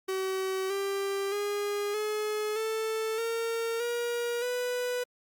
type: tone with pitch steps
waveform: 45% pulse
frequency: 380 / 394.5 / 409.6 / 425.3 / 441.6 / 458.5 / 476 / 494.2 Hz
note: F#4 / G4 / G#4 / G#4 / A4 / A#4 / A#4 / B4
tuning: +46 / +11 / -24 / +41 / +6 / -29 / +36 / +1 cents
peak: -29 dBFS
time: 0.08-5.04 s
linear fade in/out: 10 ms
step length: 620 ms
effects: Opus 48 kbps